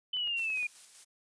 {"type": "exponential sweep", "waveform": "sine", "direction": "down", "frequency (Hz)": [3041, 2418], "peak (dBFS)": -30, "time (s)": [0.13, 0.67], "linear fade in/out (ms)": 5}
{"type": "clicks", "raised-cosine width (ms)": 0.3, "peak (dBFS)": -36, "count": 6, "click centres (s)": [0.168, 0.274, 0.395, 0.502, 0.574, 0.629]}
{"type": "noise with tremolo", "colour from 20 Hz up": "blue", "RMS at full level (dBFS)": -49, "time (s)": [0.36, 1.05], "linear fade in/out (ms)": 20, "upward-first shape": "square", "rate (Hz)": 5.1, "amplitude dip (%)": 35}
{"effects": ["resampled to 22050 Hz"]}